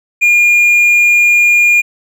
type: tone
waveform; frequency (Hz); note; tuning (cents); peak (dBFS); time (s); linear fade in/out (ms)
triangle; 2420; D#7; -49; -4; 0.21-1.82; 20
effects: none